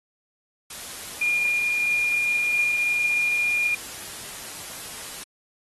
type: tone in noise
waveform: sine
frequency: 2419 Hz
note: D#7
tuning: 49 cents flat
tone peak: -20 dBFS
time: 1.21-3.75 s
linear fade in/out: 5 ms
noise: white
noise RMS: -37 dBFS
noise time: 0.7-5.24 s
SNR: +14 dB
effects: AAC 32 kbps